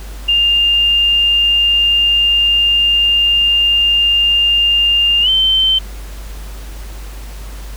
sine tone with pitch glide, 2805 to 3094 Hz, F7 to G7, +7 to -23 cents, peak -9 dBFS, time 0.28-5.79 s, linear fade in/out 10 ms, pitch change +170 cents, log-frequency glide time 5.22-5.29 s, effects added 50 Hz sine -26 dBFS peak until 7.76 s + pink hiss -37 dBFS RMS until 7.76 s

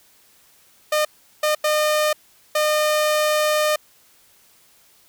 sawtooth tone bursts at uneven times, 608 Hz, D#5, 40 cents flat, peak -13 dBFS, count 4, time 0.92-1.05 / 1.43-1.55 / 1.64-2.13 / 2.55-3.76 s, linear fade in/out 5 ms, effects white hiss -55 dBFS RMS until 5.08 s

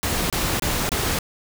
pink noise bursts, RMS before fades -23 dBFS, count 4, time 0.03-1.188 s, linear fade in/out 0 ms, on 270 ms, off 26 ms, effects none

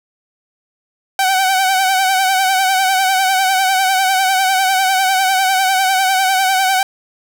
sawtooth tone with vibrato, 761 Hz, F#5, 48 cents sharp, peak -8 dBFS, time 1.19-6.83 s, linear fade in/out 2 ms, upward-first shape sine, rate 10 Hz, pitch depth 53 cents each way, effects none

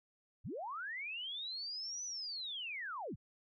sine linear two-way sweep, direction up then down, 51.91 to 6050 to 51.91 Hz, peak -40 dBFS, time 0.44-3.16 s, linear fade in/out 20 ms, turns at 2.04 s, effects none

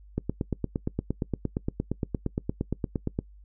click train, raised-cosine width 3 ms, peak -14 dBFS, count 27, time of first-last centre 0.18-3.189 s, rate 8.64 Hz, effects noise-tail reverb RT60 0.1 s tail -22 dB re dry + added 50 Hz sine -48 dBFS peak until 3.44 s

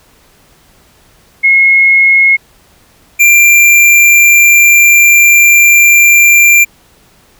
sine / square tone pair in turn, 2166 / 2375 Hz, C#7 / D7, -41 / +19 cents, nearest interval major second, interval 160 cents, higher second, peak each -3 dBFS, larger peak neither, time 1.43-2.37 / 3.19-6.65 s, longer second, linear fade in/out 20 ms, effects pink hiss -46 dBFS RMS until 7.39 s

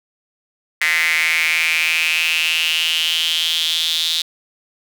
square tone with high-pass filter sweep, 81.6 Hz, E2, 17 cents flat, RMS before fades -18 dBFS, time 0.81-4.22 s, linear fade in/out 5 ms, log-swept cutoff 2000 to 3700 Hz, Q 6.7, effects none

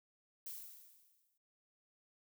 violet noise with exponential decay, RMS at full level -44 dBFS, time 0.46-1.38 s, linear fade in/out 5 ms, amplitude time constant 200 ms, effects none

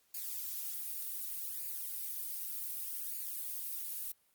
violet noise with flanger, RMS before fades -40 dBFS, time 0.14-4.12 s, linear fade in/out 5 ms, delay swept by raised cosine 0.43 to 3.93 ms, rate 0.66 Hz, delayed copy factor +0.65, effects white hiss -72 dBFS RMS until 4.34 s + Opus 48 kbps

